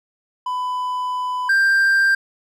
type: tone pair in turn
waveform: triangle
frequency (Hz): 1000 / 1583.5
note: B5 / G6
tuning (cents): +21 / +17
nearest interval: minor sixth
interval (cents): 796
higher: second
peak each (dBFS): -19 / -11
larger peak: second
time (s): 0.46-1.49 / 1.49-2.15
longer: first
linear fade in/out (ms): 5
effects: none